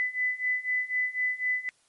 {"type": "beating tone pair", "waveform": "sine", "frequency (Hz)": [2000, 2004], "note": ["B6", "B6"], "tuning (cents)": [21, 25], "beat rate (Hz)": 4, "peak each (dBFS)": [-30, -28], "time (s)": [0, 1.69], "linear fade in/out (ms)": 0, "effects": ["white hiss -66 dBFS RMS until 1.88 s", "MP3 48 kbps"]}